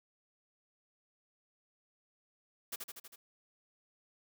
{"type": "noise with echo", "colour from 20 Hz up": "white", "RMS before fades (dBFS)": -39, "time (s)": [2.72, 2.76], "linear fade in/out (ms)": 10, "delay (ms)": 80, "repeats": 5, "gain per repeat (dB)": -3, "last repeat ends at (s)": 3.16, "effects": ["high-pass 200 Hz 12 dB/octave"]}